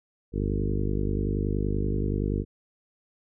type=harmonic tone with a mistuned harmonic; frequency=50.5 Hz; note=G#1; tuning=48 cents flat; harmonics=1 / 2 / 3 / 4 / 5 / 6 / 7 / 8 / 9; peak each=-28 / -31 / -33 / -34 / -35 / -36 / -36 / -37 / -38 dBFS; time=0.32-2.45 s; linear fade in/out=50 ms; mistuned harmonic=1; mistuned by=+52 cents; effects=none